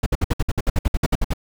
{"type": "noise bursts", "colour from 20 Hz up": "brown", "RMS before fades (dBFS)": -17, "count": 15, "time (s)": [0.03, 1.336], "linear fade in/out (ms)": 5, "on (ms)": 32, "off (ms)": 59, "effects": []}